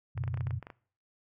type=chord; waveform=sine; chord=F# suspended fourth; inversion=none; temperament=just; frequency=92.5 / 123.33 / 138.75 Hz; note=F#2 / B2 / C#3; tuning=0 / -2 / +2 cents; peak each=-35 / -34 / -39 dBFS; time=0.15-0.6 s; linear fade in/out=20 ms
type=clicks; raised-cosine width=0.5 ms; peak=-29 dBFS; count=11; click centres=0.177 / 0.238 / 0.278 / 0.342 / 0.374 / 0.408 / 0.47 / 0.508 / 0.627 / 0.669 / 0.702 s
effects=noise-tail reverb RT60 0.5 s tail -22 dB re dry